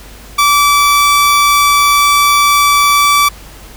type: tone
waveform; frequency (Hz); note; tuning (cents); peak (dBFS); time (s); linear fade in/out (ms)
sawtooth; 1157; D6; -26; -3; 0.38-3.29; 10
effects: added 50 Hz sine -34 dBFS peak until 3.76 s + pink hiss -36 dBFS RMS until 3.76 s